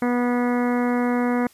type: harmonic tone with a mistuned harmonic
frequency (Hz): 244.2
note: B3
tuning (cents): -19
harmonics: 1 / 2 / 3 / 4 / 5 / 6 / 7 / 8 / 9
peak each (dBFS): -20 / -26 / -30 / -32 / -34 / -36 / -37 / -38 / -39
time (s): 0.02-1.47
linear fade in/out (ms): 2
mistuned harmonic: 9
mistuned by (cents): -33
effects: white hiss -54 dBFS RMS until 1.53 s + resampled to 32000 Hz